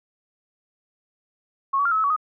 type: tone with pitch steps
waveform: sine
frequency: 1093 / 1135 / 1390 / 1290 / 1297 / 1132 / 1250 Hz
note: C#6 / C#6 / F6 / E6 / E6 / C#6 / D#6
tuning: -25 / +41 / -9 / -38 / -28 / +36 / +8 cents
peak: -18 dBFS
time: 1.73-2.164 s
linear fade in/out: 10 ms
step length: 62 ms
effects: none